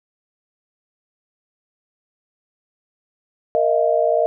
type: chord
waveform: sine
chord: Bb suspended fourth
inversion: none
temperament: equal with one note detuned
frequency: 466.2 / 622.3 / 683.3 Hz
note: Bb4 / Eb5 / F5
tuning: 0 / 0 / -38 cents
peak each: -20 / -17 / -20 dBFS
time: 3.55-4.26 s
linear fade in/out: 0 ms
effects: none